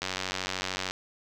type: click train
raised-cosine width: 0.2 ms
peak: -13 dBFS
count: 84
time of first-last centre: 0.02-0.91 s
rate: 93.3 Hz
effects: none